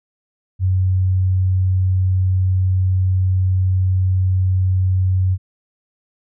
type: tone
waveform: sine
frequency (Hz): 93.2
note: F#2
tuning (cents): +13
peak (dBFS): -13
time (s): 0.59-5.38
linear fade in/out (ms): 50
effects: none